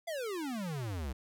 square exponential sweep, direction down, 698.5 to 61.1 Hz, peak -36 dBFS, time 0.07-1.13 s, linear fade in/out 10 ms, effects none

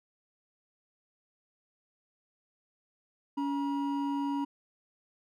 triangle tone pair together, 281.4 / 956.1 Hz, C#4 / A#5, +26 / +44 cents, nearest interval octave + major sixth, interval 2118 cents, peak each -28 / -34 dBFS, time 3.37-4.45 s, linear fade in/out 10 ms, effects none

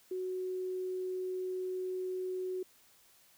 sine tone, 370 Hz, F#4, in tune, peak -34 dBFS, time 0.11-2.63 s, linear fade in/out 5 ms, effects white hiss -64 dBFS RMS until 3.37 s

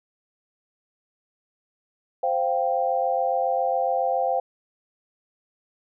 sine chord, C suspended fourth, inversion none, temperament just, 523.3 / 697.7 / 784.9 Hz, C5 / F5 / G5, 0 / -2 / +2 cents, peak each -25 dBFS, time 2.23-4.4 s, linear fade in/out 5 ms, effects none

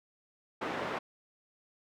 pink band-pass noise, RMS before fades -36 dBFS, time 0.61-0.99 s, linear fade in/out 10 ms, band 300 to 1900 Hz, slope 12 dB/octave, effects none

